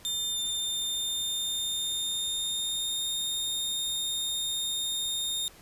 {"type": "tone with pitch glide", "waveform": "sawtooth", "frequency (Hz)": [3600, 3669], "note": ["A7", "A#7"], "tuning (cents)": [39, -28], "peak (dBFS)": -26, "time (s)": [0.05, 5.48], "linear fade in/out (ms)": 0, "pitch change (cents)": 33, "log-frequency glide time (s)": [0.28, 3.1], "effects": ["pink hiss -53 dBFS RMS until 5.61 s", "resampled to 32000 Hz"]}